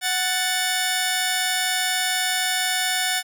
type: tone pair together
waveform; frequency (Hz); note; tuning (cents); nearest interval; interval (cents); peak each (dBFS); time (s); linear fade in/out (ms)
10% pulse; 741 / 1763.7; F#5 / A6; +2 / +4; octave + minor third; 1502; -15; 0.01-3.23; 50
effects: none